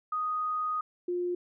sine tone pair in turn, 1244.5 / 354.5 Hz, D#6 / F4, 0 / +26 cents, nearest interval octave + minor seventh, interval 2174 cents, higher first, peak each -28 dBFS, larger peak neither, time 0.12-0.81 / 1.08-1.35 s, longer first, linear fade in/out 5 ms, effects none

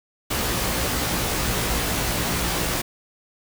pink noise with comb filter, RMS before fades -24 dBFS, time 0.3-2.82 s, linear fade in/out 10 ms, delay 17 ms, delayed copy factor +0.8, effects none

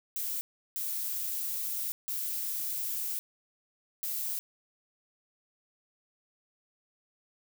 violet noise bursts at uneven times, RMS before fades -34 dBFS, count 4, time 0.16-0.41 / 0.76-1.92 / 2.08-3.19 / 4.03-4.39 s, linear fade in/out 0 ms, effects none

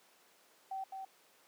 sine tone with echo, 770 Hz, G5, 31 cents flat, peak -37 dBFS, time 0.71-0.84 s, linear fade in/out 5 ms, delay 210 ms, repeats 1, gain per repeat -4 dB, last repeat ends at 1.05 s, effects pink hiss -65 dBFS RMS until 1.47 s + high-pass 400 Hz 12 dB/octave

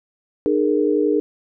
sine chord, D# suspended fourth, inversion none, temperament equal with one note detuned, 303.5 / 415.3 / 466.2 Hz, D#4 / G#4 / A#4, -43 / 0 / 0 cents, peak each -19 / -19 / -21 dBFS, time 0.46-1.2 s, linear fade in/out 0 ms, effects none

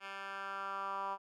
10% pulse tone with band-pass filter sweep, 196 Hz, G3, in tune, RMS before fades -41 dBFS, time 0-1.18 s, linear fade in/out 50 ms, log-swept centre 2000 to 1000 Hz, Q 3.5, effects none

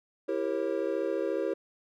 triangle chord, E diminished seventh, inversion none, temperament equal with one note detuned, 329.6 / 392 / 466.2 / 540.5 Hz, E4 / G4 / Bb4 / Db5, 0 / 0 / 0 / -44 cents, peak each -32 / -31 / -32 / -31 dBFS, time 0.28-1.54 s, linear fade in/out 10 ms, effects none

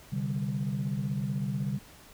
sine chord, C suspended second, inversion none, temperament equal, 130.81 / 146.83 / 196 Hz, C3 / D3 / G3, 0 / 0 / 0 cents, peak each -32 dBFS, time 0.12-1.79 s, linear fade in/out 10 ms, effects tanh soft clip ceiling -22 dBFS + pink hiss -53 dBFS RMS until 2.13 s

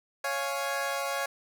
20% pulse chord, Db major, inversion none, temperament equal, 554.4 / 698.5 / 830.6 Hz, Db5 / F5 / Ab5, 0 / 0 / 0 cents, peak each -27 / -30 / -31 dBFS, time 0.24-1.26 s, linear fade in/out 5 ms, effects none

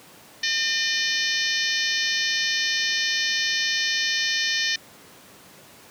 harmonic tone, 605 Hz, D#5, 49 cents flat, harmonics 3 / 4 / 5 / 6 / 7 / 8 / 9 / 10, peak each -26 / -31 / -30 / -30 / -30 / -33 / -30 / -33 dBFS, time 0.43-4.76 s, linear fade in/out 5 ms, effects pink hiss -48 dBFS RMS until 5.9 s + high-pass 150 Hz 12 dB/octave

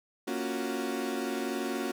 35% pulse chord, Gb major seventh, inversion first, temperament equal, 233.1 / 277.2 / 349.2 / 370 Hz, Bb3 / Db4 / F4 / Gb4, 0 / 0 / 0 / 0 cents, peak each -35 / -34 / -37 / -34 dBFS, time 0.27-1.92 s, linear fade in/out 10 ms, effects none

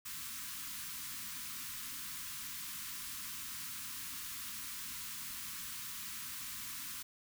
white band-stop noise, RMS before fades -44 dBFS, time 0.05-7.03 s, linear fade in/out 10 ms, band 300 to 970 Hz, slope 96 dB/octave, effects none

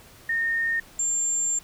sine tone pair in turn, 1834 / 7336 Hz, A#6 / A#8, -29 / -29 cents, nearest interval 2 octaves, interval 2400 cents, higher second, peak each -22 dBFS, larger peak neither, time 0.29-0.8 / 0.99-1.59 s, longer second, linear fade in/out 5 ms, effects pink hiss -50 dBFS RMS until 1.63 s

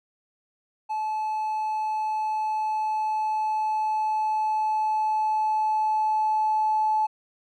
triangle tone with level ramp, 864 Hz, A5, 32 cents flat, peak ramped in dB -23 to -16 dBFS, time 0.89-7.07 s, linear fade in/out 20 ms, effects tanh soft clip ceiling -18 dBFS

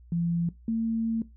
sine tone pair in turn, 170 / 226.1 Hz, F3 / A3, -46 / +47 cents, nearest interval perfect fourth, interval 493 cents, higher second, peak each -24 dBFS, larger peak neither, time 0.12-0.49 / 0.68-1.22 s, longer second, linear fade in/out 2 ms, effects noise-tail reverb RT60 0.2 s tail -18 dB re dry + added 60 Hz sine -49 dBFS peak until 1.36 s

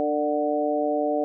harmonic tone with a mistuned harmonic, 148.3 Hz, D3, 17 cents sharp, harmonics 2 / 3 / 4 / 5, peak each -27 / -28 / -25 / -28 dBFS, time 0-1.24 s, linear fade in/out 0 ms, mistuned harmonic 3, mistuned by +23 cents, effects none

